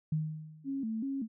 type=tone with exponential decay; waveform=sine; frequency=155.56 Hz; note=D#3; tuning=in tune; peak=-26 dBFS; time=0.12-0.86 s; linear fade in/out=5 ms; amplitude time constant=160 ms
type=tone with vibrato; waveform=sine; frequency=246 Hz; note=B3; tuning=7 cents flat; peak=-32 dBFS; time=0.64-1.28 s; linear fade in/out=50 ms; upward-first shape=square; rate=2.6 Hz; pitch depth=180 cents each way
effects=none